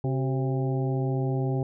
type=harmonic tone with a mistuned harmonic; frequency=133.5 Hz; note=C3; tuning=35 cents sharp; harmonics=1 / 2 / 3 / 4 / 5 / 6; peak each=-25 / -33 / -32 / -39 / -40 / -39 dBFS; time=0.04-1.63 s; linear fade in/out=2 ms; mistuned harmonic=3; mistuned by=-67 cents; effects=none